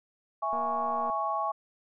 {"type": "chord", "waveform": "sine", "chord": "C# minor", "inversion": "first", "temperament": "equal", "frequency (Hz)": [659.3, 830.6, 1108.7], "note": ["E5", "G#5", "C#6"], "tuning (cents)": [0, 0, 0], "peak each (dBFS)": [-34, -32, -30], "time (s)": [0.42, 1.52], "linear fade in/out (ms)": 10}
{"type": "click train", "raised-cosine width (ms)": 1, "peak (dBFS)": -29, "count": 136, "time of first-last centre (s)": [0.53, 1.1], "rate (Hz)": 237}
{"effects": []}